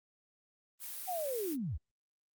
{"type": "noise", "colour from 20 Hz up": "blue", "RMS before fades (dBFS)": -43, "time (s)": [0.79, 1.57], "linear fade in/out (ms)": 50}
{"type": "linear sweep", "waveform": "sine", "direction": "down", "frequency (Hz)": [763, 50.2], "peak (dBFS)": -34, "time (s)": [1.07, 1.78], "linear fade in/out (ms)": 20}
{"effects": ["Opus 32 kbps"]}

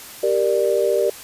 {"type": "chord", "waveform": "sine", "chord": "G minor", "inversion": "none", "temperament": "equal with one note detuned", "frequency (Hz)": [392, 466.2, 591.1], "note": ["G4", "Bb4", "D5"], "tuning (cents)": [0, 0, 11], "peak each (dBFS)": -20, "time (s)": [0.23, 1.1], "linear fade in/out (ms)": 5, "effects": ["white hiss -38 dBFS RMS until 1.23 s", "resampled to 32000 Hz"]}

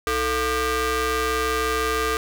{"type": "ring-modulated tone", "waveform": "sawtooth", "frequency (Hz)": 380.5, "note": "F#4", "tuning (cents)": 48, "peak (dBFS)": -14, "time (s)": [0.07, 2.17], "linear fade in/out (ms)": 0, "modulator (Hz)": 824, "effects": []}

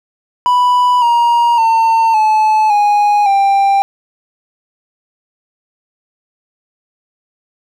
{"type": "tone with pitch steps", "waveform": "triangle", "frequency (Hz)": [987.8, 944.8, 903.7, 864.4, 826.8, 790.8], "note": ["B5", "A#5", "A5", "A5", "G#5", "G5"], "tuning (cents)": [0, 23, 46, -31, -8, 15], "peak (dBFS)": -6, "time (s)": [0.46, 3.82], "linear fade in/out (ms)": 0, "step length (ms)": 560, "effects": []}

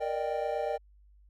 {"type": "chord", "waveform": "triangle", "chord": "Eb major seventh", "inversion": "second", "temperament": "equal with one note detuned", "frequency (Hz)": [466.2, 587.3, 615.5, 784], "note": ["Bb4", "D5", "Eb5", "G5"], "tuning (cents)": [0, 0, -19, 0], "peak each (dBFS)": -33, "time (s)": [0, 0.78], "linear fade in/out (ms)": 20, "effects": ["added 50 Hz sine -56 dBFS peak until 1.29 s"]}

